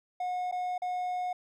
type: tone with dropouts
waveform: triangle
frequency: 725 Hz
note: F#5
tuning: 35 cents flat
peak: -28 dBFS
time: 0.2-1.33 s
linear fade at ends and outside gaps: 5 ms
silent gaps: 0.514-0.523 / 0.78-0.819 s
effects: none